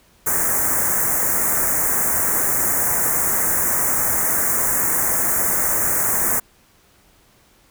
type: band-stop noise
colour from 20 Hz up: white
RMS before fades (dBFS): -19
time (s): 0.26-6.4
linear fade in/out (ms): 10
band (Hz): 2000 to 6500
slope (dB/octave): 48
effects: pink hiss -55 dBFS RMS until 7.7 s